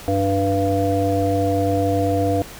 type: harmonic tone with a mistuned harmonic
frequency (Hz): 98.2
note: G2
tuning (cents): +4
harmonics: 1 / 3 / 5 / 7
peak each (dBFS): -22 / -22 / -22 / -22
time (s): 0.08-2.42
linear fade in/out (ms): 0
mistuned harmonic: 1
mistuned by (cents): -20
effects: pink hiss -38 dBFS RMS until 2.59 s